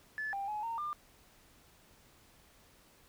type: tone with pitch steps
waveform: sine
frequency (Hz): 1732 / 793 / 845 / 918 / 1198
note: A6 / G5 / G#5 / A#5 / D6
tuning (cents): -28 / +20 / +30 / -27 / +34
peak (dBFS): -34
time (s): 0.18-0.93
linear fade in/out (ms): 0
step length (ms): 150
effects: tanh soft clip ceiling -30 dBFS + pink hiss -63 dBFS RMS until 3.08 s